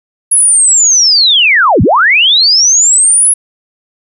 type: linear two-way sweep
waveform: sine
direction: down then up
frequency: 10590 to 71.5 to 10590 Hz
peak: -4 dBFS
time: 0.31-3.34 s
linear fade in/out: 10 ms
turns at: 1.82 s
effects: none